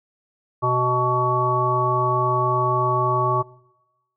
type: harmonic tone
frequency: 124.9 Hz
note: B2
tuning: 20 cents sharp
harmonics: 1 / 3 / 5 / 7 / 9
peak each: -24 / -26 / -27 / -26 / -20 dBFS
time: 0.62-3.43 s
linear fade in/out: 20 ms
effects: noise-tail reverb RT60 1.0 s tail -23 dB re dry